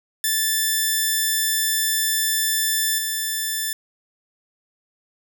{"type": "tone with level steps", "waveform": "5% pulse", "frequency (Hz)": 1760, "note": "A6", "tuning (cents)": 0, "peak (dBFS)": [-8, -12], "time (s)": [0.24, 3.73], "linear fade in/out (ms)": 2, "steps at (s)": 2.98, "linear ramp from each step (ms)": 5, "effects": ["8-bit"]}